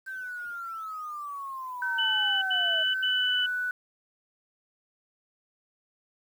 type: linear sweep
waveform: sine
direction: down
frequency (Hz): 1563 to 633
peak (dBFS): -34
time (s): 0.06-2.84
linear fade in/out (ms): 20
type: tone with pitch glide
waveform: sine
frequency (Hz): 1529 to 1485.5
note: G6 to F#6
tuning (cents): -44 to +6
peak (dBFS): -27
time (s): 1.82-3.71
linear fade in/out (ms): 2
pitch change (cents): -50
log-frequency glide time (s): 3.02-3.41
type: tone bursts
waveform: sine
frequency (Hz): 2987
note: F#7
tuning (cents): +16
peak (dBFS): -25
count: 3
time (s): 1.98-3.464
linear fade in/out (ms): 10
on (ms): 440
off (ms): 82
effects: 9-bit